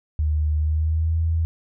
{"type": "tone with pitch glide", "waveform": "sine", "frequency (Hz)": [76.2, 81.67], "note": ["D#2", "E2"], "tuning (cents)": [-36, -16], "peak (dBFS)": -18, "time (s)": [0.19, 1.45], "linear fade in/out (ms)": 0, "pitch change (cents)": 120, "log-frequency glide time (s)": [0.57, 1.17], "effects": []}